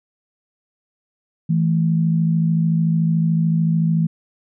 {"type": "tone pair together", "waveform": "sine", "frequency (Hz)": [163.88, 217.5], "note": ["E3", "A3"], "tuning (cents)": [-10, -20], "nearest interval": "perfect fourth", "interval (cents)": 490, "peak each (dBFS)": [-15, -23], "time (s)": [1.49, 4.07], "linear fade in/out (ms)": 10, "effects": []}